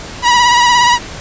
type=tone with vibrato; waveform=sawtooth; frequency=968 Hz; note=B5; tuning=35 cents flat; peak=-3 dBFS; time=0.22-0.99 s; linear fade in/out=50 ms; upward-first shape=sine; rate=17 Hz; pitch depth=37 cents each way; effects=pink hiss -28 dBFS RMS until 1.2 s + resampled to 16000 Hz